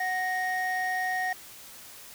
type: tone pair together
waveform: triangle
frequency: 740 / 1864.7 Hz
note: F#5 / A#6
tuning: 0 / 0 cents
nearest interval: octave + major third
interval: 1600 cents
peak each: -27 dBFS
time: 0-1.33 s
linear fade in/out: 5 ms
effects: tanh soft clip ceiling -19 dBFS + white hiss -47 dBFS RMS until 2.14 s